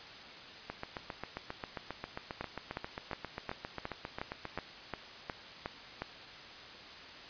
two click trains, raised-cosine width 0.5 ms, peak -21 / -23 dBFS, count 11 / 30, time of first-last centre 2.41-6.02 / 0.7-4.587 s, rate 2.77 / 7.46 Hz, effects white hiss -49 dBFS RMS until 7.29 s + resampled to 11025 Hz

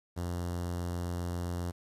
sawtooth tone with notch filter, 87.5 Hz, F2, 4 cents sharp, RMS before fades -35 dBFS, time 0.16-1.72 s, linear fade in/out 20 ms, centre 2500 Hz, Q 0.87, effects resampled to 32000 Hz + 10-bit

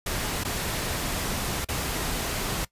pink noise with dropouts, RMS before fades -29 dBFS, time 0.06-2.65 s, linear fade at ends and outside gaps 5 ms, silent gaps 0.437-0.448 / 1.647-1.686 s, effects noise-tail reverb RT60 0.1 s tail -20 dB re dry + resampled to 32000 Hz

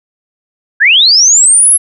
sine linear sweep, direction up, 1526 to 11240 Hz, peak -3 dBFS, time 0.8-1.78 s, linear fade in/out 20 ms, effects none

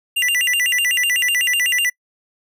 square tone with vibrato, 2349 Hz, D7, in tune, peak -16 dBFS, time 0.16-1.9 s, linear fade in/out 10 ms, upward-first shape square, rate 8 Hz, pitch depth 300 cents each way, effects noise-tail reverb RT60 0.1 s tail -26 dB re dry

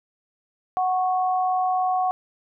sine tone pair together, 740 / 1103.3 Hz, F#5 / C#6, 0 / -9 cents, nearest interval perfect fifth, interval 691 cents, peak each -20 / -28 dBFS, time 0.77-2.11 s, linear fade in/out 0 ms, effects none

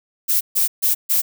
violet noise bursts, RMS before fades -17 dBFS, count 4, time 0.28-1.22 s, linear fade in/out 20 ms, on 130 ms, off 140 ms, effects none

